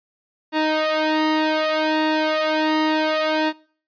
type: tone with flanger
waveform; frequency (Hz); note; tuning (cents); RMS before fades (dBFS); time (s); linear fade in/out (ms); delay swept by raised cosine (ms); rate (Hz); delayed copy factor
sawtooth; 311.1; D#4; 0; -20; 0.52-3.53; 50; 1.1 to 2.2; 0.66; +0.9
effects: noise-tail reverb RT60 0.5 s tail -24 dB re dry + resampled to 11025 Hz